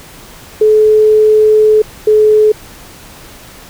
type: tone pair in turn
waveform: sine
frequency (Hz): 430 / 427.9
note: A4 / A4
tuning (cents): -40 / -48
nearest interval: unison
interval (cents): 8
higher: first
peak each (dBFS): -4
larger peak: neither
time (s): 0.61-1.82 / 2.07-2.52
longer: first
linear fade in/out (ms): 5
effects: pink hiss -35 dBFS RMS until 3.69 s